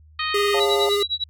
harmonic tone, 622.3 Hz, D#5, in tune, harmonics 2 / 3 / 4 / 5 / 6 / 7, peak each -27 / -29 / -30 / -31 / -32 / -32 dBFS, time 0.19-0.6 s, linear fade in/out 5 ms
square tone with vibrato, 407.5 Hz, G#4, 33 cents flat, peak -20 dBFS, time 0.34-1.03 s, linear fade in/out 5 ms, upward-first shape square, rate 19 Hz, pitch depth 12 cents each way
sine chord, Db augmented, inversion none, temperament equal, 554.4 / 698.5 / 880 Hz, Db5 / F5 / A5, 0 / 0 / 0 cents, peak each -26 / -27 / -28 dBFS, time 0.54-0.89 s, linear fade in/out 2 ms
sine tone with tremolo, 3899 Hz, B7, 23 cents flat, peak -19 dBFS, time 0.6-1.24 s, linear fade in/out 5 ms, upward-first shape sine, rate 9.8 Hz, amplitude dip 100%
effects added 77 Hz sine -47 dBFS peak until 1.29 s

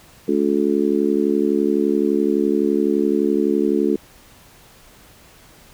harmonic tone, 71.8 Hz, D2, 39 cents flat, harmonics 3 / 4 / 5 / 6, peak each -22 / -20 / -20 / -22 dBFS, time 0.28-3.96 s, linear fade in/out 5 ms, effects pink hiss -48 dBFS RMS until 5.73 s

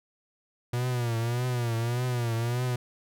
45% pulse tone with vibrato, 120 Hz, B2, 49 cents flat, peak -26 dBFS, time 0.73-2.76 s, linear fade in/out 5 ms, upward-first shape triangle, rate 1.7 Hz, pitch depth 100 cents each way, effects none

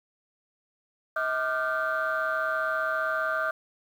sine tone cluster, 639 / 1191 / 1406 / 1541 Hz, D#5 / D6 / F6 / G6, +46 / +24 / +11 / -30 cents, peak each -30 dBFS, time 1.16-3.51 s, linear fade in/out 5 ms, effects tanh soft clip ceiling -18 dBFS + 9-bit

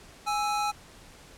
square tone pair together, 830.6 / 1318.5 Hz, G#5 / E6, 0 / 0 cents, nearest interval minor sixth, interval 800 cents, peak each -28 / -32 dBFS, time 0.26-0.72 s, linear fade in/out 20 ms, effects pink hiss -51 dBFS RMS until 1.37 s + low-pass 10000 Hz 12 dB/octave

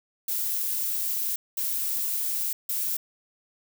violet noise bursts at uneven times, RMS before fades -28 dBFS, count 3, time 0.28-1.36 / 1.57-2.53 / 2.69-2.97 s, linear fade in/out 5 ms, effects none

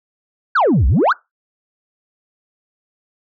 sine exponential two-way sweep, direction down then up, 1661.2 to 55 to 1661.2 Hz, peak -8 dBFS, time 0.55-1.13 s, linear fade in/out 10 ms, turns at 0.87 s, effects noise-tail reverb RT60 0.2 s tail -23 dB re dry + tanh soft clip ceiling -9 dBFS

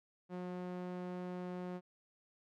sawtooth tone with band-pass filter, 180.2 Hz, F#3, 45 cents flat, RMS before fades -43 dBFS, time 0.29-1.81 s, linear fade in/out 50 ms, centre 390 Hz, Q 0.52, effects none

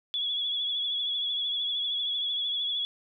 sine tone with vibrato, 3386 Hz, G#7, 33 cents sharp, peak -27 dBFS, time 0.14-2.85 s, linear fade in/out 0 ms, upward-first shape triangle, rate 13 Hz, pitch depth 49 cents each way, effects none

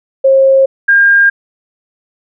sine tone pair in turn, 537 / 1609.2 Hz, C5 / G6, +45 / +45 cents, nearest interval octave + perfect fifth, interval 1900 cents, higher second, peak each -4 dBFS, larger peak neither, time 0.24-0.66 / 0.88-1.3 s, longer neither, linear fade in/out 10 ms, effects none

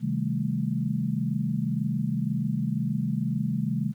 sine chord, A half-diminished seventh, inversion first, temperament just, 132 / 158.4 / 198 / 220 Hz, C3 / Eb3 / G3 / A3, +16 / +31 / +18 / 0 cents, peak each -30 dBFS, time 0-3.94 s, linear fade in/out 50 ms, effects 10-bit

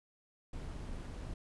brown noise with amplitude modulation, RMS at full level -41 dBFS, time 0.53-1.34 s, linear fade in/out 5 ms, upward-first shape sine, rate 214 Hz, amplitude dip 40%, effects resampled to 24000 Hz

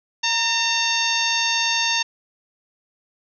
harmonic tone with a mistuned harmonic, 909 Hz, A#5, 44 cents flat, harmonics 1 / 2 / 3 / 4 / 5 / 6 / 7, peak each -27 / -27 / -24 / -25 / -27 / -28 / -28 dBFS, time 0.23-2.03 s, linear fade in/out 10 ms, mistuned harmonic 1, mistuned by +38 cents, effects none

